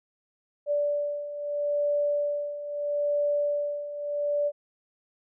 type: beating tone pair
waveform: sine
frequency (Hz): 582 / 582.77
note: D5 / D5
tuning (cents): -16 / -13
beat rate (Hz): 0.77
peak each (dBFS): -31 / -26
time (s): 0.66-4.52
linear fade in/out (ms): 50
effects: none